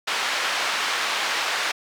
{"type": "band-pass noise", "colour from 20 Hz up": "pink", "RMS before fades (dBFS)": -25, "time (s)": [0.07, 1.72], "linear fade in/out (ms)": 10, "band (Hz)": [990, 4500], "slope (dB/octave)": 12, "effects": []}